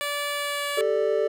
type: tone with pitch glide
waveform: 10% pulse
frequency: 579 to 574.7 Hz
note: D5 to D5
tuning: -25 to -38 cents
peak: -18 dBFS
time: 0.01-0.81 s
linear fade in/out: 0 ms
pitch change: -13 cents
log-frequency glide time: 0.32-0.68 s
type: chord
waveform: triangle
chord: G suspended second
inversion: none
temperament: just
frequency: 392 / 441 / 588 Hz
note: G4 / A4 / D5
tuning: 0 / +4 / +2 cents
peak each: -25 / -22 / -23 dBFS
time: 0.77-1.28 s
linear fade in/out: 10 ms
effects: none